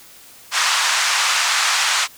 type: band-pass noise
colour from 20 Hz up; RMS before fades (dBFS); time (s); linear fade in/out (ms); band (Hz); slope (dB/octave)
pink; -18; 0.51-2.08; 50; 1000 to 8000; 24
effects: white hiss -44 dBFS RMS until 2.17 s